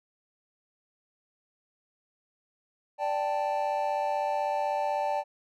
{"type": "chord", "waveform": "triangle", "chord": "D suspended fourth", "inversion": "none", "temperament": "equal", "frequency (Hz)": [587.3, 784, 880], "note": ["D5", "G5", "A5"], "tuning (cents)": [0, 0, 0], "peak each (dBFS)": -29, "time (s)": [2.98, 5.24], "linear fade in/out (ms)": 50, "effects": []}